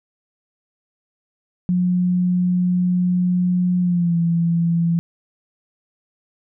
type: tone with pitch glide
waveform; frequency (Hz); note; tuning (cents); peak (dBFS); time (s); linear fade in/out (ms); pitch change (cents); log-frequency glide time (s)
sine; 179.7 to 168.64; F3 to E3; +50 to +40; -15; 1.69-4.99; 0; -110; 3.8-4.17
effects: none